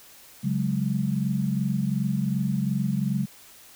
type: chord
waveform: sine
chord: C# suspended fourth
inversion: none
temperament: equal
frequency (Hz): 138.59 / 185 / 207.7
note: C#3 / F#3 / G#3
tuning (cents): 0 / 0 / 0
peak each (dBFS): -27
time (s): 0.43-3.26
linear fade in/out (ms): 20
effects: white hiss -50 dBFS RMS until 3.75 s